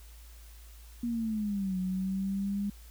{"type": "linear two-way sweep", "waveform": "sine", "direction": "down then up", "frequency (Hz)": [240, 183.9, 203.3], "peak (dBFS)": -29, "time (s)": [1.03, 2.7], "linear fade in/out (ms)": 5, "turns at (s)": 1.78, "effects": ["added 56 Hz sine -48 dBFS peak until 2.9 s", "white hiss -58 dBFS RMS until 2.9 s"]}